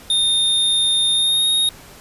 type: tone with pitch glide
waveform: square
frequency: 3649 to 3730 Hz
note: A#7 to A#7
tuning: -38 to 0 cents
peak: -15 dBFS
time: 0.1-1.69 s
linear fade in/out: 2 ms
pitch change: +38 cents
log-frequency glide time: 1.12-1.47 s
effects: pink hiss -42 dBFS RMS until 2 s + resampled to 32000 Hz